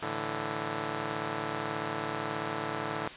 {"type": "chord", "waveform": "5% pulse", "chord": "A suspended fourth", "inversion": "none", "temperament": "just", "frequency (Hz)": [110, 146.67, 165], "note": ["A2", "D3", "E3"], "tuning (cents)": [0, -2, 2], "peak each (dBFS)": [-27, -25, -28], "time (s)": [0.02, 3.08], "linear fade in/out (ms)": 5, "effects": ["white hiss -44 dBFS RMS until 3.16 s", "resampled to 8000 Hz"]}